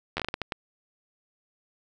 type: slowing click train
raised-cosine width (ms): 0.3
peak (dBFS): -13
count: 9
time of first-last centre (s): 0.17-0.522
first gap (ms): 11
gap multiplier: 1.38
effects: none